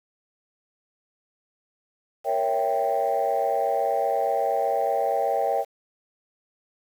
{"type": "chord", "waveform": "sine", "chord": "A# diminished seventh", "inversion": "none", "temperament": "equal", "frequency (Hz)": [466.2, 554.4, 659.3, 784], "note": ["A#4", "C#5", "E5", "G5"], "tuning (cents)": [0, 0, 0, 0], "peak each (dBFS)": [-28, -26, -26, -24], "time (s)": [2.24, 5.65], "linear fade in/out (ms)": 50, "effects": ["tanh soft clip ceiling -14 dBFS", "8-bit"]}